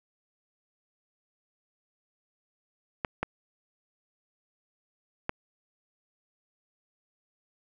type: clicks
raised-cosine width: 0.5 ms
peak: -13 dBFS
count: 3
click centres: 3.048 / 3.23 / 5.294 s
effects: none